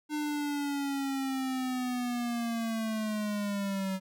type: linear sweep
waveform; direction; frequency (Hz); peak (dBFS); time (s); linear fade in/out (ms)
square; down; 302 to 188.4; -31; 0.09-4; 50
effects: none